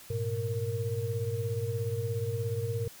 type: tone cluster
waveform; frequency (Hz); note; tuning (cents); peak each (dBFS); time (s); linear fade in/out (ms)
sine; 103.7 / 120.6 / 463.7; G#2 / B2 / A#4; -2 / -41 / -9; -33 / -34 / -34; 0.1-2.88; 5
effects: white hiss -51 dBFS RMS until 3 s